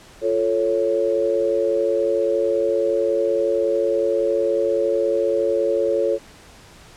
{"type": "chord", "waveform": "sine", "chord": "F augmented", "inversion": "none", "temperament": "equal", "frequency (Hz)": [349.2, 440, 554.4], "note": ["F4", "A4", "C#5"], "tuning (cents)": [0, 0, 0], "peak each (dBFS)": [-24, -21, -20], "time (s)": [0.21, 6.19], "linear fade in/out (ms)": 50, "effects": ["pink hiss -46 dBFS RMS until 6.96 s", "low-pass 9000 Hz 12 dB/octave"]}